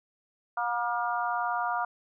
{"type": "harmonic tone with a mistuned harmonic", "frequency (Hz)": 239, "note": "A#3", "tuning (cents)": 43, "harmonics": [3, 4, 5, 6], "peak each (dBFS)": [-31, -32, -33, -34], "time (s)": [0.57, 1.85], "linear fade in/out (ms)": 5, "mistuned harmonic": 6, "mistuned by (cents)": -24, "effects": []}